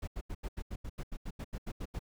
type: noise bursts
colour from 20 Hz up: brown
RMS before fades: -38 dBFS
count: 15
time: 0.02-1.993 s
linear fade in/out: 10 ms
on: 55 ms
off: 82 ms
effects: none